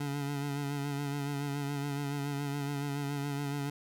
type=tone with vibrato; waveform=25% pulse; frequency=142.3 Hz; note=C#3; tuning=46 cents sharp; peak=-29 dBFS; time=0-3.7 s; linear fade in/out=5 ms; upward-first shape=sine; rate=7.1 Hz; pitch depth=34 cents each way; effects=none